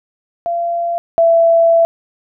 sine tone pair in turn, 685 / 667.4 Hz, F5 / E5, -34 / +21 cents, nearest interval unison, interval 45 cents, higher first, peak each -15 / -7 dBFS, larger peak second, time 0.46-0.98 / 1.18-1.85 s, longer second, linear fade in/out 0 ms, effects none

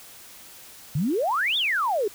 sine exponential two-way sweep, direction up then down, 130.8 to 3700 to 381.6 Hz, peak -21 dBFS, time 0.95-2.08 s, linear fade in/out 5 ms, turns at 1.57 s, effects white hiss -46 dBFS RMS until 2.14 s

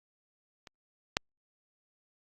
clicks, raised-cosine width 0.2 ms, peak -30 / -8 dBFS, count 2, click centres 0.672 / 1.169 s, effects Opus 48 kbps

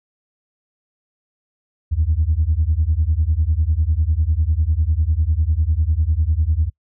sine beating tone pair, 73.9 / 83.9 Hz, D2 / E2, +11 / +31 cents, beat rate 10 Hz, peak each -17 dBFS, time 1.91-6.7 s, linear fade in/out 20 ms, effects noise-tail reverb RT60 0.1 s tail -24 dB re dry + tanh soft clip ceiling -8 dBFS

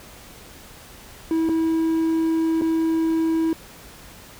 triangle tone with dropouts, 324.5 Hz, E4, 27 cents flat, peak -16 dBFS, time 1.31-3.53 s, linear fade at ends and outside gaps 1 ms, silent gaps 1.489-1.494 / 2.612-2.619 s, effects pink hiss -44 dBFS RMS until 4.39 s

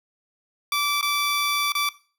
15% pulse tone with dropouts, 1161 Hz, D6, 20 cents flat, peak -15 dBFS, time 0.72-1.89 s, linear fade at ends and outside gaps 2 ms, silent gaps 1.012-1.027 / 1.721-1.751 s, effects noise-tail reverb RT60 0.4 s tail -18 dB re dry

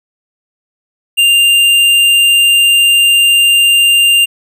triangle tone with hard clipping, 2794 Hz, F7, in tune, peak -7 dBFS, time 1.17-4.26 s, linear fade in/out 20 ms, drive 14 dB, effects none

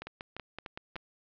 two click trains, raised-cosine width 0.3 ms, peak -23 / -24 dBFS, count 6 / 4, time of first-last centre 0.02-0.963 / 0.07-0.958 s, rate 5.3 / 3.38 Hz, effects low-pass 4000 Hz 12 dB/octave

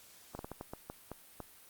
slowing click train, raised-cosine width 1 ms, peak -27 dBFS, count 9, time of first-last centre 0.35-1.403 s, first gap 41 ms, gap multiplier 1.32, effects white hiss -58 dBFS RMS until 1.69 s + Opus 48 kbps

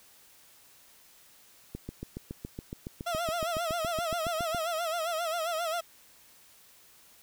click train, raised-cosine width 3 ms, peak -24 dBFS, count 21, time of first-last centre 1.75-4.547 s, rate 7.15 Hz
30% pulse tone with vibrato, 663 Hz, E5, 10 cents sharp, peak -27 dBFS, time 3.06-5.81 s, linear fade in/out 10 ms, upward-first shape sine, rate 7.5 Hz, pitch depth 100 cents each way
effects white hiss -58 dBFS RMS until 7.22 s

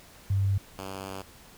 sine / 5% pulse tone pair in turn, 98 / 96.21 Hz, G2 / G2, 0 / -32 cents, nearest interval unison, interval 32 cents, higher first, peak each -22 / -25 dBFS, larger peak first, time 0.3-0.58 / 0.78-1.22 s, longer second, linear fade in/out 5 ms, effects pink hiss -52 dBFS RMS until 1.57 s

